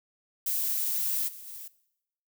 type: noise with level steps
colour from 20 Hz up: violet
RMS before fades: -29 / -45 / -42 dBFS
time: 0.46-1.68 s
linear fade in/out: 5 ms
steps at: 1.27 / 1.46 s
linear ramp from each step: 20 ms
effects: noise-tail reverb RT60 0.8 s tail -19 dB re dry